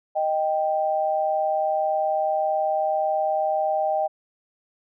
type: tone pair together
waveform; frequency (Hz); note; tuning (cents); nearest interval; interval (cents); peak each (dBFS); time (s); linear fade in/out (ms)
sine; 622.3 / 784; D#5 / G5; 0 / 0; major third; 400; -23 / -23; 0.15-4.08; 20
effects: none